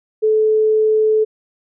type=tone; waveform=sine; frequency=433.7 Hz; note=A4; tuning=25 cents flat; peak=-11 dBFS; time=0.22-1.25 s; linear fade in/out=20 ms; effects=none